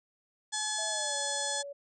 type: harmonic tone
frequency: 855 Hz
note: A5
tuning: 50 cents flat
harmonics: 1 / 2 / 4 / 5 / 6 / 7 / 8 / 9 / 10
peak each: -39 / -39 / -38 / -42 / -42 / -41 / -40 / -41 / -39 dBFS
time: 0.52-1.63 s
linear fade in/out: 20 ms
type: tone with pitch glide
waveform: sine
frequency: 650 to 565.9 Hz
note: E5 to C#5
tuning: -24 to +36 cents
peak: -39 dBFS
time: 0.78-1.73 s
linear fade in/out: 10 ms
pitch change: -240 cents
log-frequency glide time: 0.89-1.15 s
effects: none